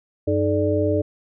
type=tone cluster; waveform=sine; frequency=95.2 / 308.1 / 430 / 587 Hz; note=F#2 / D#4 / A4 / D5; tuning=+50 / -17 / -40 / -1 cents; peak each=-23 dBFS; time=0.27-1.02 s; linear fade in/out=10 ms; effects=none